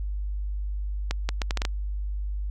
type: accelerating click train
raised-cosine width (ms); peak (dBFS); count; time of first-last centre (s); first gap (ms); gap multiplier
0.2; -10; 7; 1.11-1.651; 180; 0.71
effects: added 50 Hz sine -27 dBFS peak until 2.5 s